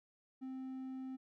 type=tone; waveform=triangle; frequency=261.6 Hz; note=C4; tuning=in tune; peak=-40 dBFS; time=0.41-1.17 s; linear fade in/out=20 ms; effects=none